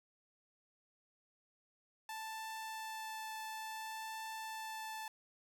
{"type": "tone with vibrato", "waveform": "sawtooth", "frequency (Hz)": 880, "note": "A5", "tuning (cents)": 0, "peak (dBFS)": -39, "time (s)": [2.09, 5.08], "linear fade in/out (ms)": 2, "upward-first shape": "triangle", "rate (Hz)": 0.58, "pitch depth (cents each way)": 8, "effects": []}